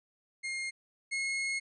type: tone pair in turn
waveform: 40% pulse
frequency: 2133 / 2165 Hz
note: C7 / C#7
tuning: +33 / -41 cents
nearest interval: unison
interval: 26 cents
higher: second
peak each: -33 / -30 dBFS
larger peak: second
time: 0.43-0.71 / 1.11-1.6 s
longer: second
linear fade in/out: 20 ms
effects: resampled to 24000 Hz